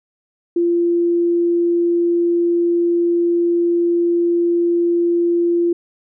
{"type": "tone", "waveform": "sine", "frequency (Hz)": 343.9, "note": "F4", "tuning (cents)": -27, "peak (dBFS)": -13, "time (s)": [0.56, 5.73], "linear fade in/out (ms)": 5, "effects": []}